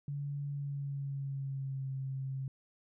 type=tone with pitch glide; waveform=sine; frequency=142.7 to 133.92 Hz; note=D3 to C3; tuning=-49 to +41 cents; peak=-35 dBFS; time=0.08-2.48 s; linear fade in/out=2 ms; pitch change=-110 cents; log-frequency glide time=0.49-1.89 s; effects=none